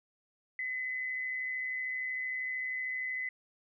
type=tone with amplitude modulation; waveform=sine; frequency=2021 Hz; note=B6; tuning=39 cents sharp; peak=-31 dBFS; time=0.59-3.29 s; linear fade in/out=2 ms; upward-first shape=sine; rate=133 Hz; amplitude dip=45%; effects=none